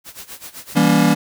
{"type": "noise with tremolo", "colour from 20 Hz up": "white", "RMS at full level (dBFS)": -33, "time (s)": [0.04, 0.81], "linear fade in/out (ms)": 50, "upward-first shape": "sine", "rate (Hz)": 7.8, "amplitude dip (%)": 85}
{"type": "chord", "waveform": "square", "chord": "E diminished seventh", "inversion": "none", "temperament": "just", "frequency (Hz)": [164.81, 197.78, 237.3, 284.8], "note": ["E3", "G3", "Bb3", "Db4"], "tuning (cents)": [0, 16, 31, 47], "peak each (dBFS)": -18, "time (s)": [0.75, 1.15], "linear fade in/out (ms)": 20}
{"effects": []}